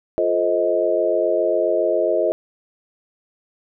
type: chord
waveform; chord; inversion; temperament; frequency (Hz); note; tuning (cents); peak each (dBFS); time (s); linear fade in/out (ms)
sine; F dominant seventh; none; just; 349.2 / 436.5 / 523.8 / 628.6; F4 / A4 / C5 / Eb5; 0 / -14 / +2 / +18; -23 / -23 / -23 / -19; 0.18-2.32; 0
effects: none